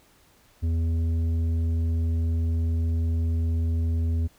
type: tone with tanh clipping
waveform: sine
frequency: 82.41 Hz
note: E2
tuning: in tune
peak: -23 dBFS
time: 0.62-4.28 s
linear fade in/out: 20 ms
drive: 8 dB
effects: pink hiss -59 dBFS RMS until 4.38 s